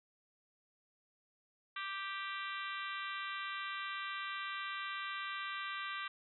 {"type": "harmonic tone with a mistuned harmonic", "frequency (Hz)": 392, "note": "G4", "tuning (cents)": 0, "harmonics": [3, 4, 5, 6, 7, 8, 9, 10], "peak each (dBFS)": [-43, -45, -47, -49, -50, -51, -52, -53], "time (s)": [1.76, 6.08], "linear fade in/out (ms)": 5, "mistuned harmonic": 10, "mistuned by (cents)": -15, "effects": []}